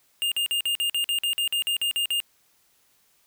square tone bursts, 2820 Hz, F7, 16 cents sharp, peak -23 dBFS, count 14, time 0.22-2.202 s, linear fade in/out 0 ms, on 97 ms, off 48 ms, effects white hiss -64 dBFS RMS until 3.26 s

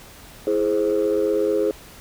sine chord, E augmented, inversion none, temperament equal with one note detuned, 329.6 / 418.4 / 523.3 Hz, E4 / G#4 / B#4, 0 / +13 / 0 cents, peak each -23 / -19 / -22 dBFS, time 0.47-1.71 s, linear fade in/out 2 ms, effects tanh soft clip ceiling -12 dBFS + pink hiss -44 dBFS RMS until 2 s

